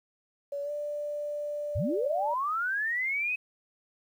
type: tone with pitch glide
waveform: sine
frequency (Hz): 568 to 588.7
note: C#5 to D5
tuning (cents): +42 to +4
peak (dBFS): -31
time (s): 0.52-2.34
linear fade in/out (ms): 5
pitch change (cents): +62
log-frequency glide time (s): 0.62-0.71
type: linear sweep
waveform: sine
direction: up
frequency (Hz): 62 to 2563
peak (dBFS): -27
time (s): 1.75-3.36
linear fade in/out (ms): 10
effects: 10-bit